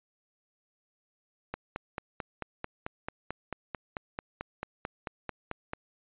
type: click train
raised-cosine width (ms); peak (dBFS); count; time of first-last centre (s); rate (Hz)
0.5; -19; 20; 1.54-5.734; 4.53
effects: resampled to 8000 Hz